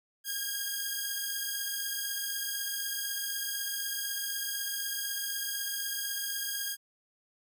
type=beating tone pair; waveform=5% pulse; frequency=1622 / 1638 Hz; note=G#6 / G#6; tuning=-41 / -24 cents; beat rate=16 Hz; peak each=-23 / -26 dBFS; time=0.24-6.77 s; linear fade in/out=50 ms; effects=none

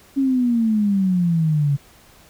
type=exponential sweep; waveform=sine; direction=down; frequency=277.2 to 138.7 Hz; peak=-15 dBFS; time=0.16-1.77 s; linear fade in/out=20 ms; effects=pink hiss -50 dBFS RMS until 2.29 s

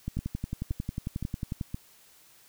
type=two click trains; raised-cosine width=5 ms; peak=-20 / -19 dBFS; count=4 / 18; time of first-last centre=0.19-1.744 / 0.08-1.612 s; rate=1.93 / 11.1 Hz; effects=white hiss -58 dBFS RMS until 2.48 s

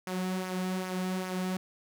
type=tone with flanger; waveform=sawtooth; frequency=185 Hz; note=F#3; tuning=in tune; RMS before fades=-33 dBFS; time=0.07-1.57 s; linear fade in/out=2 ms; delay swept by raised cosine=0.24 to 3.54 ms; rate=2.5 Hz; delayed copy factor=-0.5; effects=none

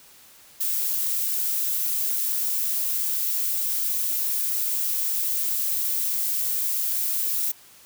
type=noise with high-pass filter sweep; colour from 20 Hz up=violet; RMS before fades=-25 dBFS; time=0.6-7.52 s; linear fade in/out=10 ms; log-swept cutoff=420 to 210 Hz; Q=0.95; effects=white hiss -51 dBFS RMS until 7.85 s

